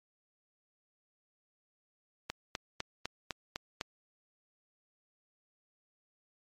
click train, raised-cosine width 0.2 ms, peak -17 dBFS, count 7, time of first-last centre 2.3-3.811 s, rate 3.97 Hz, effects MP3 64 kbps

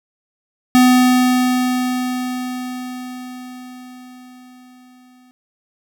square tone with exponential decay, 251.6 Hz, B3, 32 cents sharp, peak -8 dBFS, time 0.75-5.31 s, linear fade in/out 0 ms, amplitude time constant 990 ms, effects none

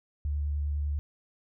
sine tone with vibrato, 73 Hz, D2, 10 cents flat, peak -27 dBFS, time 0.25-0.99 s, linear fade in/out 0 ms, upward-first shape square, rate 10 Hz, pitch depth 12 cents each way, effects none

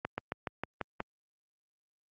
slowing click train, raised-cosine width 0.5 ms, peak -18 dBFS, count 7, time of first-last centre 0.05-1.004 s, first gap 130 ms, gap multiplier 1.08, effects high-pass 80 Hz 12 dB/octave + Opus 48 kbps

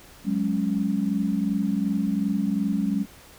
sine chord, F# suspended second, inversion none, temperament equal, 185 / 207.7 / 277.2 Hz, F#3 / G#3 / C#4, 0 / 0 / 0 cents, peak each -27 / -24 / -28 dBFS, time 0.24-3.06 s, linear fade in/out 50 ms, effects pink hiss -49 dBFS RMS until 3.38 s

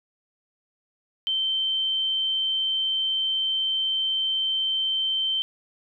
sine tone, 3108 Hz, G7, 16 cents flat, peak -22 dBFS, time 1.27-5.42 s, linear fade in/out 0 ms, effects none

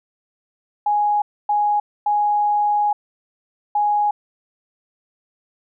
sine tone bursts at uneven times, 830.6 Hz, G#5, in tune, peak -15 dBFS, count 4, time 0.86-1.22 / 1.49-1.8 / 2.06-2.93 / 3.75-4.11 s, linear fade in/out 5 ms, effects none

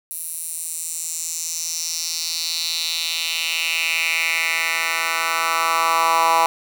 10% pulse tone with high-pass filter sweep, 164.81 Hz, E3, in tune, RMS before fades -22 dBFS, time 0.11-6.46 s, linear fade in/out 0 ms, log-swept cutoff 11000 to 940 Hz, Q 3.1, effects none

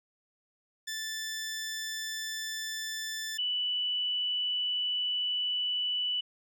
15% pulse / sine tone pair in turn, 1760 / 2969 Hz, A6 / F#7, 0 / +5 cents, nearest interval major sixth, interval 905 cents, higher second, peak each -28 dBFS, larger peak neither, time 0.87-3.38 / 3.38-6.21 s, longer second, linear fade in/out 10 ms, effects none

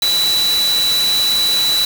sine tone in noise, 3951 Hz, B7, in tune, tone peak -13 dBFS, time 0.02-1.85 s, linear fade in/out 2 ms, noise white, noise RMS -22 dBFS, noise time 0.02-1.85 s, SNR +6 dB, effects none

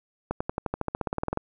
accelerating click train, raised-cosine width 1 ms, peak -13 dBFS, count 17, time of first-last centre 0.31-1.374 s, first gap 95 ms, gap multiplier 0.95, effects none

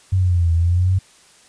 sine exponential two-way sweep, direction down then up, 95.5 to 82.5 to 95.5 Hz, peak -13 dBFS, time 0.12-0.99 s, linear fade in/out 10 ms, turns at 0.53 s, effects white hiss -50 dBFS RMS until 1.48 s + resampled to 22050 Hz

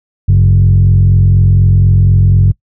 sine tone with frequency modulation, 98 Hz, G2, in tune, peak -3 dBFS, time 0.28-2.52 s, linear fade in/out 10 ms, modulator 44.1 Hz, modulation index 0.99, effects noise-tail reverb RT60 0.1 s tail -23 dB re dry + tanh soft clip ceiling 0 dBFS

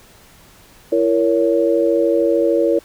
sine chord, A# diminished, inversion second, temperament just, 335.6 / 466.2 / 559.4 Hz, E4 / A#4 / C#5, +31 / 0 / +16 cents, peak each -17 dBFS, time 0.92-2.79 s, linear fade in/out 5 ms, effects pink hiss -47 dBFS RMS until 2.84 s

